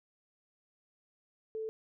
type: tone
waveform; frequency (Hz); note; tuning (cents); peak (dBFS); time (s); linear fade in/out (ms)
sine; 440; A4; 0; -35; 1.55-1.69; 0
effects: none